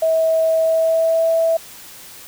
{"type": "tone with pitch glide", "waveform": "sine", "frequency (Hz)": [646, 656.5], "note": ["E5", "E5"], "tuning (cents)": [-35, -7], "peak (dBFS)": -13, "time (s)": [0.02, 1.57], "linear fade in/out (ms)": 5, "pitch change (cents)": 28, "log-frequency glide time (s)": [0.55, 1.3], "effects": ["white hiss -39 dBFS RMS until 2.27 s"]}